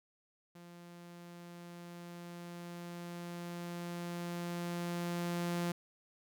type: tone with level ramp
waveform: sawtooth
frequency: 173.3 Hz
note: F3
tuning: 13 cents flat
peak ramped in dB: -48 to -29 dBFS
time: 0.55-5.72 s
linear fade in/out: 5 ms
effects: none